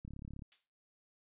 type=click train; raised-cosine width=5 ms; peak=-34 dBFS; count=14; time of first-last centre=0.05-0.421 s; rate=35 Hz
type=noise with exponential decay; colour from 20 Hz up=violet; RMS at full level=-44 dBFS; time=0.52-0.71 s; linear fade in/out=0 ms; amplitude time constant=41 ms
effects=resampled to 8000 Hz